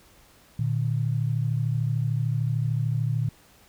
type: tone pair together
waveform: sine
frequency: 117.21 / 150.6 Hz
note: A#2 / D3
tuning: +10 / +44 cents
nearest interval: major third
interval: 434 cents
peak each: -24 / -27 dBFS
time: 0.59-3.29 s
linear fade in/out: 5 ms
effects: pink hiss -56 dBFS RMS until 3.68 s